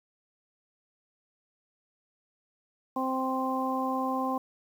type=harmonic tone; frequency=261.5 Hz; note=C4; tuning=1 cent flat; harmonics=1 / 2 / 3 / 4; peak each=-31 / -35 / -33 / -32 dBFS; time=2.96-4.38 s; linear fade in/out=5 ms; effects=9-bit